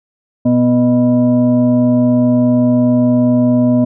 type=tone with frequency modulation; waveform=sine; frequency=246.9 Hz; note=B3; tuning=in tune; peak=-8 dBFS; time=0.45-3.85 s; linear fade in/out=10 ms; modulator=369 Hz; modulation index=0.71; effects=none